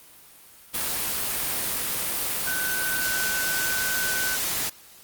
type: tone in noise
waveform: sine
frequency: 1514 Hz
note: F#6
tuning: 39 cents sharp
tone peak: -27 dBFS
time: 2.46-4.37 s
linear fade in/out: 20 ms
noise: white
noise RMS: -27 dBFS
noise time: 0.73-4.7 s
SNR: -3 dB
effects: white hiss -50 dBFS RMS until 5.03 s + Opus 32 kbps